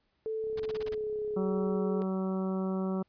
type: tone with pitch glide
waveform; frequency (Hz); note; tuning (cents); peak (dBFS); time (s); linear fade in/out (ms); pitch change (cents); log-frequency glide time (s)
sine; 440 to 419.9; A4 to G#4; 0 to +19; -31; 0.26-2.02; 0; -81; 0.43-1.46
type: click train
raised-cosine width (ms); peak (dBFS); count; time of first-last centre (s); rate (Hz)
2; -40; 45; 0.44-1.757; 33.4
type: noise bursts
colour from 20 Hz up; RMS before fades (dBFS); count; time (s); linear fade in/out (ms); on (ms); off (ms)
pink; -43; 7; 0.57-0.947; 5; 29; 29
type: harmonic tone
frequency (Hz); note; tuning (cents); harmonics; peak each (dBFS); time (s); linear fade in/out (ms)
189.2; F#3; +39; 1 / 2 / 3 / 4 / 5 / 6 / 7; -30 / -36 / -41 / -46 / -48 / -47 / -48; 1.36-3.03; 10
effects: pink hiss -75 dBFS RMS until 3.08 s + resampled to 11025 Hz